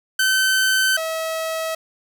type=tone pair in turn; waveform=sawtooth; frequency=1534 / 645 Hz; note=G6 / E5; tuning=-38 / -38 cents; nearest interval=octave + minor third; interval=1500 cents; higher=first; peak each=-12 / -19 dBFS; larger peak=first; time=0.19-0.97 / 0.97-1.75 s; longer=neither; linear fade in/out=5 ms; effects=none